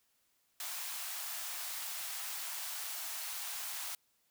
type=high-pass noise; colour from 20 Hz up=white; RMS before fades=-41 dBFS; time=0.6-3.95 s; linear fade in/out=2 ms; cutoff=650 Hz; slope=48 dB/octave; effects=white hiss -75 dBFS RMS until 4.3 s